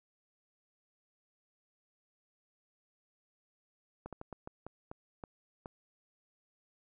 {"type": "slowing click train", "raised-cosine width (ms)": 1, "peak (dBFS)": -29, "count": 9, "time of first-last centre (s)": [4.06, 5.658], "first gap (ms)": 67, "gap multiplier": 1.3, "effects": []}